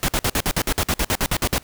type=noise bursts; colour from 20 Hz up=pink; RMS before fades=-20 dBFS; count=15; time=0.03-1.581 s; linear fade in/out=0 ms; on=53 ms; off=54 ms; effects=pink hiss -49 dBFS RMS until 1.63 s